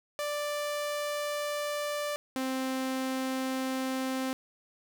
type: tone pair in turn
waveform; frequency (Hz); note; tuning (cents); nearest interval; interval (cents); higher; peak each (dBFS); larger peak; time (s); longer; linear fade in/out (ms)
sawtooth; 588 / 261.9; D5 / C4; +2 / +2; octave + major second; 1400; first; -27 / -26; second; 0.19-2.16 / 2.36-4.33; neither; 0
effects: none